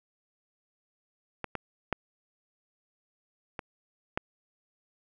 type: clicks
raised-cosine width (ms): 0.5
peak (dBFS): -18 / -17 / -12 / -20 / -13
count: 5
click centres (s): 1.443 / 1.553 / 1.927 / 3.592 / 4.175
effects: none